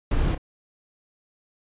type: noise with echo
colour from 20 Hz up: brown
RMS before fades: -22 dBFS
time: 0.11-0.35 s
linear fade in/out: 5 ms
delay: 30 ms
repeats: 1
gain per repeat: -11 dB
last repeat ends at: 0.38 s
effects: resampled to 8000 Hz